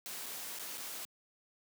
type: noise with dropouts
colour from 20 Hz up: white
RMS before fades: -43 dBFS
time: 0.06-1.05 s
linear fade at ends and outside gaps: 0 ms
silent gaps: 0.26-0.264 / 0.588-0.595 / 0.774-0.779 s
effects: high-pass 200 Hz 12 dB/octave